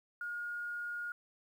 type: tone with quantisation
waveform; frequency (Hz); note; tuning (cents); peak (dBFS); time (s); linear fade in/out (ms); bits
sine; 1429; F6; +39; -37; 0.21-1.12; 2; 11
effects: none